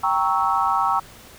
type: chord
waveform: sine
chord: G diminished seventh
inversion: none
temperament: equal with one note detuned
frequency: 784 / 932.3 / 1108.7 / 1309.4 Hz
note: G5 / Bb5 / Db6 / Fb6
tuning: 0 / 0 / 0 / -12 cents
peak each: -23 dBFS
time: 0.03-1 s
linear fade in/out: 10 ms
effects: pink hiss -45 dBFS RMS until 1.38 s